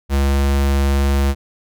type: tone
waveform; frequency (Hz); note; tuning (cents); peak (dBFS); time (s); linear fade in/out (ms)
square; 69.3; C#2; 0; -14; 0.09-1.35; 50
effects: none